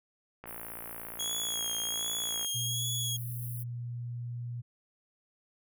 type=click train; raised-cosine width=0.5 ms; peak=-29 dBFS; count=116; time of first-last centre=0.44-2.447 s; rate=57.3 Hz
type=high-pass noise; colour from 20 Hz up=white; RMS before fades=-44 dBFS; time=0.46-3.64 s; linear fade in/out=20 ms; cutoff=10000 Hz; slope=96 dB/octave
type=tone with vibrato; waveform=20% pulse; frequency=3310 Hz; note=G#7; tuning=6 cents flat; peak=-26 dBFS; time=1.19-3.17 s; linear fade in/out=10 ms; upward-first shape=sine; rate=1.3 Hz; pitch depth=38 cents each way
type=tone; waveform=sine; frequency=120.1 Hz; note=B2; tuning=48 cents flat; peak=-35 dBFS; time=2.54-4.62 s; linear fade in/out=20 ms
effects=none